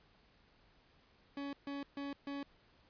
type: tone bursts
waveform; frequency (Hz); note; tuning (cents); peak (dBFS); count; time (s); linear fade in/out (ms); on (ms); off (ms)
40% pulse; 281.1; C#4; +24; -39; 4; 1.37-2.43; 2; 160; 140
effects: pink hiss -68 dBFS RMS until 2.89 s + resampled to 11025 Hz